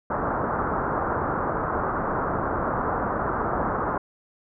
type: low-pass noise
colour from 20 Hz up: white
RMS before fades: -26 dBFS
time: 0.1-3.98 s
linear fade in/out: 5 ms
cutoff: 1400 Hz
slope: 48 dB/octave
effects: none